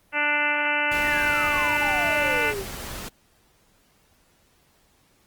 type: harmonic tone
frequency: 294.6 Hz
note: D4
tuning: 6 cents sharp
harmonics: 1 / 2 / 3 / 4 / 5 / 6 / 7 / 8 / 9 / 10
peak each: -36 / -32 / -29 / -36 / -26 / -34 / -27 / -31 / -28 / -37 dBFS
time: 0.12-2.54 s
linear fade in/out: 50 ms
type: noise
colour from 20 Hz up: pink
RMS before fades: -35 dBFS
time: 0.91-3.09 s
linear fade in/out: 10 ms
type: exponential sweep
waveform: sine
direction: down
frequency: 1933 to 370.8 Hz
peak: -28 dBFS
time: 1.02-2.65 s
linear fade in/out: 50 ms
effects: pink hiss -62 dBFS RMS until 5.26 s + Opus 24 kbps